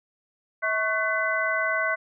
sine tone cluster, 646 / 1106 / 1507 / 2013 Hz, E5 / C#6 / F#6 / B6, -35 / -4 / +31 / +33 cents, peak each -29 / -30 / -26 / -28 dBFS, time 0.62-1.96 s, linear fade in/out 20 ms, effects none

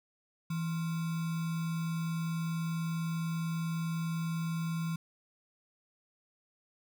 sine tone with sample-and-hold, 164.81 Hz, E3, in tune, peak -31 dBFS, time 0.5-4.96 s, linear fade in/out 5 ms, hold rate 1225 Hz, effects none

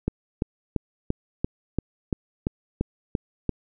click train, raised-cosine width 3 ms, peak -10 dBFS, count 11, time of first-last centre 0.08-3.493 s, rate 2.93 Hz, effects none

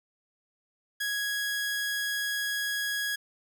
sawtooth tone, 1661.2 Hz, G#6, in tune, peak -25 dBFS, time 1-3.16 s, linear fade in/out 10 ms, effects none

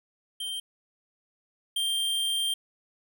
square tone pair in turn, 3152 / 3174 Hz, G7 / G7, +9 / +21 cents, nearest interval unison, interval 12 cents, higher second, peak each -32 / -26 dBFS, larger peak second, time 0.4-0.6 / 1.76-2.54 s, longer second, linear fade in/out 5 ms, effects 11-bit

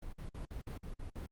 brown noise bursts, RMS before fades -43 dBFS, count 8, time 0.02-1.264 s, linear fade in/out 5 ms, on 110 ms, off 52 ms, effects Opus 32 kbps

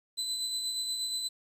30% pulse tone with tremolo, 4022 Hz, B7, 31 cents sharp, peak -27 dBFS, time 0.17-1.29 s, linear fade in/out 20 ms, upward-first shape sine, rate 8.4 Hz, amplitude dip 35%, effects resampled to 32000 Hz + 10-bit

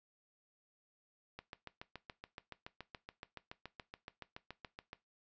click train, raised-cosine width 0.3 ms, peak -30 dBFS, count 26, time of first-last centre 1.39-4.931 s, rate 7.06 Hz, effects noise-tail reverb RT60 0.2 s tail -18 dB re dry + resampled to 16000 Hz

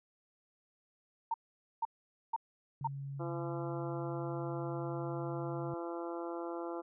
sine tone bursts, 913 Hz, A#5, 36 cents flat, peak -30 dBFS, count 4, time 1.31-2.874 s, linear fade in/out 5 ms, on 31 ms, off 480 ms
sine tone with pitch glide, 138.59 to 139.55 Hz, C#3 to C#3, 0 to +12 cents, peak -39 dBFS, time 2.81-5.74 s, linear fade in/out 2 ms, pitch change +12 cents, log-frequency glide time 4.94-5.57 s
harmonic tone, 170 Hz, F3, 46 cents flat, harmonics 2 / 3 / 4 / 5 / 6 / 7 / 8, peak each -40 / -44 / -46 / -48 / -50 / -51 / -52 dBFS, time 3.19-6.82 s, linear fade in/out 20 ms
effects none

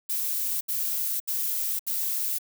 violet noise bursts, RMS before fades -28 dBFS, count 4, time 0.09-2.386 s, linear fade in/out 10 ms, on 520 ms, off 72 ms, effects none

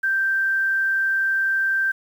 sine tone with quantisation, 1568 Hz, G6, in tune, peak -18 dBFS, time 0.03-1.92 s, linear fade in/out 10 ms, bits 8, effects none

